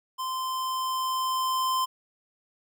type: tone with level ramp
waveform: square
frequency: 1037 Hz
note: C6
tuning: 16 cents flat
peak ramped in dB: -30 to -24 dBFS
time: 0.18-1.86 s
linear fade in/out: 20 ms
effects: none